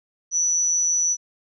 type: tone with amplitude modulation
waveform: sine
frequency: 5930 Hz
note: F#8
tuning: 3 cents sharp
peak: -16 dBFS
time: 0.31-1.17 s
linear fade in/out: 50 ms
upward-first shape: sine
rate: 166 Hz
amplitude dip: 45%
effects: none